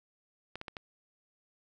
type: clicks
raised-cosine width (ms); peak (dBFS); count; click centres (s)
0.3; -24; 4; 0.556 / 0.614 / 0.682 / 0.768
effects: none

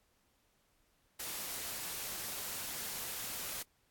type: noise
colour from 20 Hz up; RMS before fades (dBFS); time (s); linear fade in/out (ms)
white; -41; 1.19-3.63; 10
effects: pink hiss -74 dBFS RMS until 3.9 s + AAC 64 kbps

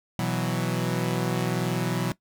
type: chord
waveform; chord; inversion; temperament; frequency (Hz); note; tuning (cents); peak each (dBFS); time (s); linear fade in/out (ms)
sawtooth; B suspended fourth; none; equal; 123.47 / 164.81 / 185; B2 / E3 / F#3; 0 / 0 / 0; -25; 0.19-2.12; 0
effects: noise-tail reverb RT60 0.1 s tail -18 dB re dry

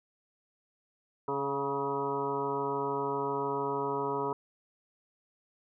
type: harmonic tone with a mistuned harmonic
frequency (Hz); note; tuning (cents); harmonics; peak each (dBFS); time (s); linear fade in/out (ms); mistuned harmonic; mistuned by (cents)
140; C#3; +18; 1 / 2 / 3 / 4 / 5 / 6 / 7 / 8 / 9; -43 / -40 / -33 / -44 / -42 / -45 / -34 / -44 / -40; 1.28-4.33; 2; 7; -23
effects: none

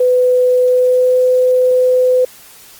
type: tone with pitch glide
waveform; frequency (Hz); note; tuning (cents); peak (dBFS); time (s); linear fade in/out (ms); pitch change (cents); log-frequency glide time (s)
sine; 501 to 505.7; B4 to B4; +25 to +41; -8; 0-2.25; 5; +16; 0.65-1.17
effects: white hiss -40 dBFS RMS until 2.79 s + Opus 24 kbps

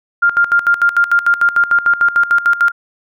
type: tone with tremolo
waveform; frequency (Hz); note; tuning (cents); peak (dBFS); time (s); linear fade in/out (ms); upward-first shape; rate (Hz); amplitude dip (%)
sine; 1400; F6; +4; -7; 0.22-2.72; 10; square; 6.7; 80
effects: none

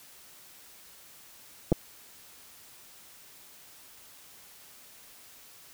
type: clicks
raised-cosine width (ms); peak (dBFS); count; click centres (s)
2; -10; 2; 1.719 / 1.725
effects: white hiss -53 dBFS RMS until 5.73 s

